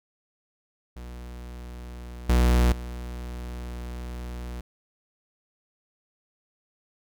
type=tone with level steps; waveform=45% pulse; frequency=60.6 Hz; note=B1; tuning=32 cents flat; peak=-37 / -17 / -33 dBFS; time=0.96-4.61 s; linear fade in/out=5 ms; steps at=2.29 / 2.72 s; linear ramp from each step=5 ms; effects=none